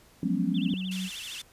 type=tone with pitch glide; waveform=sine; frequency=185 to 186.5 Hz; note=F#3 to F#3; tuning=0 to +14 cents; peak=-30 dBFS; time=0.22-1.1 s; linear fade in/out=50 ms; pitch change=+14 cents; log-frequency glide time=0.34-0.87 s
type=chord; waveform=sine; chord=C# dominant seventh; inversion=first; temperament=just; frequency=173.24 / 207.9 / 249.5 / 277.2 Hz; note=E#3 / G#3 / B3 / C#4; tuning=-14 / +2 / +18 / 0 cents; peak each=-31 dBFS; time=0.23-0.74 s; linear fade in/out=2 ms
type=tone with vibrato; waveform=sine; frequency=3085 Hz; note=G7; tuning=28 cents flat; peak=-38 dBFS; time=0.54-1.42 s; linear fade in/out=10 ms; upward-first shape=sine; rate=13 Hz; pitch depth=270 cents each way
type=band-pass noise; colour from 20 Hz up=white; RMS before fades=-43 dBFS; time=0.91-1.42 s; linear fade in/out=5 ms; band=1900 to 7100 Hz; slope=12 dB/octave
effects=pink hiss -58 dBFS RMS until 1.52 s + resampled to 32000 Hz